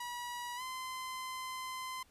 sawtooth tone with pitch glide, 968 to 1031.5 Hz, B5 to C6, -35 to -25 cents, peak -36 dBFS, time 0-2.03 s, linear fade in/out 5 ms, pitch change +110 cents, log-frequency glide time 0.56-0.62 s, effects pink hiss -67 dBFS RMS until 2.1 s + resampled to 32000 Hz

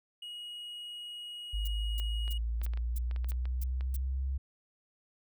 triangle tone, 2894 Hz, F#7, 39 cents flat, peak -39 dBFS, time 0.22-2.38 s, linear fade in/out 5 ms
sine linear sweep, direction up, 51.91 to 67.2 Hz, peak -30 dBFS, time 1.53-4.38 s, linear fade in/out 10 ms
violet noise bursts, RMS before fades -43 dBFS, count 8, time 1.65-3.966 s, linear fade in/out 5 ms, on 27 ms, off 300 ms
clicks, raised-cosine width 0.3 ms, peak -32 dBFS, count 12, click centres 1.999 / 2.279 / 2.616 / 2.664 / 2.736 / 2.774 / 3.112 / 3.162 / 3.245 / 3.319 / 3.455 / 3.809 s
effects none

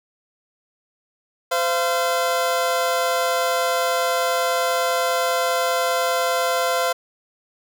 25% pulse tone pair together, 515 / 684.9 Hz, C5 / F5, -28 / -34 cents, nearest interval perfect fourth, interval 494 cents, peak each -18 dBFS, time 1.51-6.93 s, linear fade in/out 10 ms, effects none

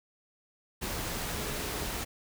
sine tone in noise, 418.6 Hz, G#4, 14 cents sharp, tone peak -45 dBFS, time 1.33-1.9 s, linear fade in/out 20 ms, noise pink, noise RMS -35 dBFS, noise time 0.81-2.05 s, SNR -13 dB, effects none

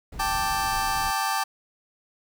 brown noise, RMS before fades -37 dBFS, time 0.12-1.11 s, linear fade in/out 5 ms
sawtooth chord, G suspended second, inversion none, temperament just, 784 / 882 / 1176 Hz, G5 / A5 / D6, 0 / +4 / +2 cents, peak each -24 dBFS, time 0.19-1.44 s, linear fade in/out 10 ms
effects none

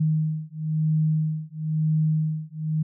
sine beating tone pair, 155.56 / 156.56 Hz, D#3 / D#3, 0 / +11 cents, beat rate 1 Hz, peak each -24 dBFS, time 0-2.83 s, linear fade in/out 10 ms, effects none

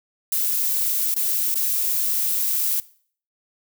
violet noise with dropouts, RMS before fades -22 dBFS, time 0.32-2.8 s, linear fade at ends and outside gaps 2 ms, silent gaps 1.142-1.163 / 1.544-1.555 s, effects noise-tail reverb RT60 0.5 s tail -20 dB re dry

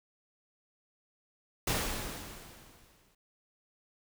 pink noise with exponential decay, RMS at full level -29 dBFS, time 1.67-3.15 s, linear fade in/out 5 ms, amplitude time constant 320 ms, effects none

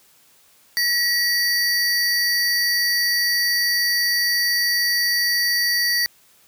square tone pair together, 1931 / 4593 Hz, B6 / D8, -39 / -39 cents, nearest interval octave + minor third, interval 1500 cents, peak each -21 dBFS, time 0.77-6.06 s, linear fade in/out 0 ms, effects white hiss -55 dBFS RMS until 6.47 s + high-pass 60 Hz 12 dB/octave

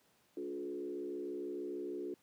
sine tone with frequency modulation, 357.9 Hz, F4, 42 cents sharp, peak -38 dBFS, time 0.37-2.14 s, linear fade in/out 2 ms, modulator 66.5 Hz, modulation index 1.1, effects pink hiss -71 dBFS RMS until 2.22 s + high-pass 150 Hz 12 dB/octave

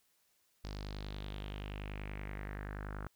sawtooth tone with low-pass filter sweep, 50.5 Hz, G#1, 48 cents flat, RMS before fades -43 dBFS, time 0.64-3.07 s, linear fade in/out 0 ms, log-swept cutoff 5000 to 1400 Hz, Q 3.8, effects white hiss -74 dBFS RMS until 3.15 s

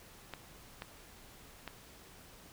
clicks, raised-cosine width 0.3 ms, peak -25 dBFS, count 3, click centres 0.337 / 0.821 / 1.677 s, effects pink hiss -56 dBFS RMS until 2.52 s

